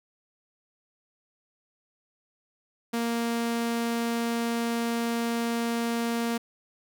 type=tone; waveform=sawtooth; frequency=233.1 Hz; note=A#3; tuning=in tune; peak=-22 dBFS; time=2.93-6.38 s; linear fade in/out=10 ms; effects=none